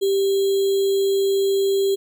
sine tone with sample-and-hold, 392 Hz, G4, in tune, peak -16 dBFS, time 0.01-1.96 s, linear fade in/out 20 ms, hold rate 3675 Hz, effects none

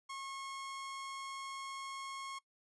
sawtooth tone, 1087 Hz, C#6, 34 cents flat, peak -39 dBFS, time 0.09-2.39 s, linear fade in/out 10 ms, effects noise-tail reverb RT60 0.1 s tail -20 dB re dry + resampled to 22050 Hz

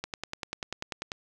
click train, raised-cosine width 0.2 ms, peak -16 dBFS, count 12, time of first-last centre 0.04-1.118 s, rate 10.2 Hz, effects none

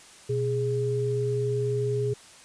sine tone pair together, 122.7 / 414.4 Hz, B2 / G#4, -11 / -4 cents, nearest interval octave + major sixth, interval 2107 cents, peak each -27 / -26 dBFS, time 0.29-2.14 s, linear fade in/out 10 ms, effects white hiss -50 dBFS RMS until 2.44 s + resampled to 22050 Hz

